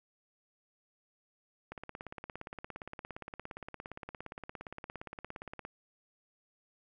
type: click train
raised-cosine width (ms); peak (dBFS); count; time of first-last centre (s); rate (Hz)
0.5; -27; 69; 1.72-5.651; 17.3
effects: none